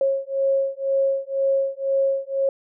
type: beating tone pair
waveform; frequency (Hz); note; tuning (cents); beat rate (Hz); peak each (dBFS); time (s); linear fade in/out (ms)
sine; 543 / 545; C#5 / C#5; -36 / -29; 2; -22; 0.01-2.49; 2
effects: none